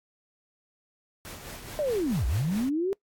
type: noise with tremolo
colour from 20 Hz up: pink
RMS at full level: -40 dBFS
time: 1.25-2.69 s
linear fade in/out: 0 ms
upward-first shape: sine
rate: 4.7 Hz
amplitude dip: 50%
type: linear two-way sweep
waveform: sine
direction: down then up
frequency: 622.3 to 50.5 to 403.4 Hz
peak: -24 dBFS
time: 1.79-2.93 s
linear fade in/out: 0 ms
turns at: 2.26 s
effects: noise-tail reverb RT60 0.1 s tail -23 dB re dry + AAC 64 kbps